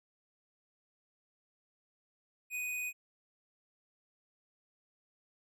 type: tone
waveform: square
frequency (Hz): 2489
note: D#7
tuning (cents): 0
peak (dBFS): -36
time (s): 2.5-2.93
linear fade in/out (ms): 50
effects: none